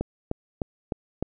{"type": "click train", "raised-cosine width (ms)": 2, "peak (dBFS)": -13, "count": 5, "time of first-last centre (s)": [0.01, 1.226], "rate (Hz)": 3.29, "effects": []}